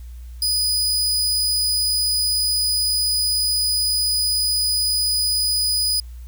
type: tone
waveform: sawtooth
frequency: 4969 Hz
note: D#8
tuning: 3 cents flat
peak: -15 dBFS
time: 0.42-6 s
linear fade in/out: 2 ms
effects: added 60 Hz sine -33 dBFS peak until 6.27 s + white hiss -56 dBFS RMS until 6.27 s